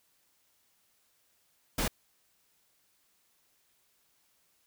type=noise; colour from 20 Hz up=pink; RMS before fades=-30 dBFS; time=1.78-1.88 s; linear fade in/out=5 ms; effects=white hiss -71 dBFS RMS until 4.66 s